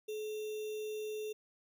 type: tone with sample-and-hold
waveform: sine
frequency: 428.4 Hz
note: A4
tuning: 46 cents flat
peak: -37 dBFS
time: 0.08-1.33 s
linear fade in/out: 10 ms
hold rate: 3150 Hz
effects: none